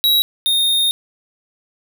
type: tone pair in turn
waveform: square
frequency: 3863 / 3685 Hz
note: B7 / A#7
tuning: -39 / -21 cents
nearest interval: minor second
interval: 82 cents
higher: first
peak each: -12 / -14 dBFS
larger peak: first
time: 0.04-0.22 / 0.46-0.91 s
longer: second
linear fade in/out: 0 ms
effects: none